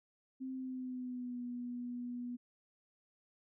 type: tone with pitch glide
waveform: sine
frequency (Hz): 261.5 to 244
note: C4 to B3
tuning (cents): -1 to -21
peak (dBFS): -39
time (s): 0.4-2.37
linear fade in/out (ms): 20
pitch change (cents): -120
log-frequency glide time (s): 0.52-1.42
effects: none